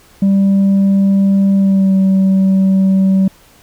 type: tone with pitch glide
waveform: sine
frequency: 196 to 191.52 Hz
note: G3 to G3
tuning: 0 to -40 cents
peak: -5 dBFS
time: 0.22-3.28 s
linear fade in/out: 5 ms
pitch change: -40 cents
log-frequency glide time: 1.55-1.94 s
effects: tanh soft clip ceiling -7 dBFS + pink hiss -46 dBFS RMS until 3.62 s